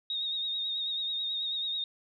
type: tone with vibrato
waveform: sine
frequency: 3729 Hz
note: A#7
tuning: in tune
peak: -30 dBFS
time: 0.1-1.84 s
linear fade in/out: 2 ms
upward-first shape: sine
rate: 9.2 Hz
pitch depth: 39 cents each way
effects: none